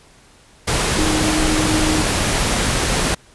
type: tone in noise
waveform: sine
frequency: 311.1 Hz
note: D#4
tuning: in tune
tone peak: -19 dBFS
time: 0.98-2.02 s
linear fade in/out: 10 ms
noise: pink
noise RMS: -18 dBFS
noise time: 0.67-3.15 s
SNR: -4 dB
effects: pink hiss -49 dBFS RMS until 3.34 s + resampled to 24000 Hz